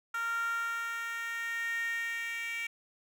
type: tone with high-pass filter sweep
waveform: 10% pulse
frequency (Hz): 462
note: A#4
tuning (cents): -16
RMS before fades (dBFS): -35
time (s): 0.14-2.67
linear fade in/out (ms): 5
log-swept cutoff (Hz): 1300 to 2200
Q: 7.5
effects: none